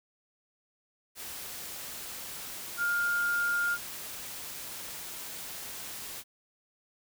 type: tone in noise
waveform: sine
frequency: 1410 Hz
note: F6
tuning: 16 cents sharp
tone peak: -26 dBFS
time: 2.77-3.78 s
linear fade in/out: 50 ms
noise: white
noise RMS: -41 dBFS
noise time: 1.15-6.24 s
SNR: +12 dB
effects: none